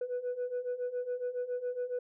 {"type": "beating tone pair", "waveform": "sine", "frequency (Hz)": [489.5, 496.7], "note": ["B4", "B4"], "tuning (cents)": [-15, 10], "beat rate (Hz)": 7.2, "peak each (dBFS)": [-36, -33], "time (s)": [0.01, 1.99], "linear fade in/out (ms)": 5, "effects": ["tanh soft clip ceiling -29 dBFS"]}